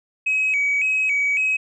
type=tone with vibrato; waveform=sine; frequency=2404 Hz; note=D7; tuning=40 cents sharp; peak=-16 dBFS; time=0.26-1.57 s; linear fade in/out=10 ms; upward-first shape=square; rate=1.8 Hz; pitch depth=100 cents each way; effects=tanh soft clip ceiling -14 dBFS